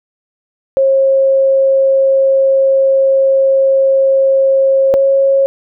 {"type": "tone pair in turn", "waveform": "sine", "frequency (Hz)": [539, 544.9], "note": ["C#5", "C#5"], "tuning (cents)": [-49, -30], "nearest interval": "unison", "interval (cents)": 19, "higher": "second", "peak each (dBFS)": -7, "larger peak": "neither", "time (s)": [[0.77, 4.94], [4.94, 5.46]], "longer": "first", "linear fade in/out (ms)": 0, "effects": []}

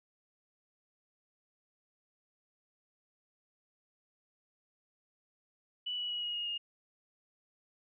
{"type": "tone with pitch steps", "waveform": "sine", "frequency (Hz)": [2960, 2936, 2913, 2889, 2866, 2843], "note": ["F#7", "F#7", "F#7", "F#7", "F7", "F7"], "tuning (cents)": [0, -14, -28, -42, 44, 30], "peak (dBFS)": -34, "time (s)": [5.86, 6.58], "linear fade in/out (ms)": 10, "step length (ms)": 120, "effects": []}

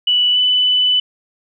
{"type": "tone with pitch glide", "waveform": "sine", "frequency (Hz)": [2960, 2993], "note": ["F#7", "F#7"], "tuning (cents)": [0, 19], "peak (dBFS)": -11, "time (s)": [0.07, 1], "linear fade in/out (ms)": 5, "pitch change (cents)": 19, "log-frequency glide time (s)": [0.32, 0.38], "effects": []}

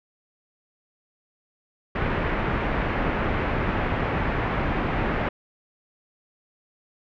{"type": "low-pass noise", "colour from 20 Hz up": "pink", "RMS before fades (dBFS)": -25, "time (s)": [1.95, 5.29], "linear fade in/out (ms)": 5, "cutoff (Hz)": 2300, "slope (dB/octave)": 24, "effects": []}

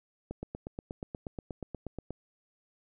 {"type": "click train", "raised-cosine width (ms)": 2, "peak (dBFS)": -24, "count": 16, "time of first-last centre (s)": [0.31, 2.106], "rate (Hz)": 8.35, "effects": []}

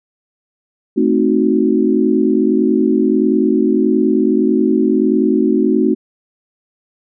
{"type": "chord", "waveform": "sine", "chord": "A diminished seventh", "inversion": "none", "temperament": "equal", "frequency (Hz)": [220, 261.6, 311.1, 370], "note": ["A3", "C4", "Eb4", "Gb4"], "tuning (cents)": [0, 0, 0, 0], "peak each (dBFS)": -16, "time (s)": [0.96, 5.95], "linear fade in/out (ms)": 20, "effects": []}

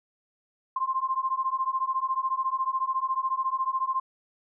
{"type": "beating tone pair", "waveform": "sine", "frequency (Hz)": [1046.5, 1060.5], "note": ["C6", "C6"], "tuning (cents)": [0, 23], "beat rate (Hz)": 14, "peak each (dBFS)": -28, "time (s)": [0.76, 4], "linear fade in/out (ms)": 5, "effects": []}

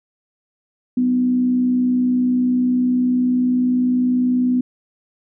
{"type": "tone with frequency modulation", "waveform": "sine", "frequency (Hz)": 250, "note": "B3", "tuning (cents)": 21, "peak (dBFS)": -14, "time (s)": [0.97, 4.61], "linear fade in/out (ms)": 5, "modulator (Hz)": 60.3, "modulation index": 0.26, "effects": []}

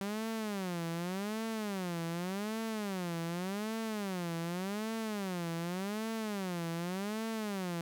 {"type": "tone with vibrato", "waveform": "sawtooth", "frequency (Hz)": 193.3, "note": "G3", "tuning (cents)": -24, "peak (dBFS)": -31, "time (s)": [0.01, 7.81], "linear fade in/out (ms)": 0, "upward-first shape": "sine", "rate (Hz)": 0.86, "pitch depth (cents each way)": 260, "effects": []}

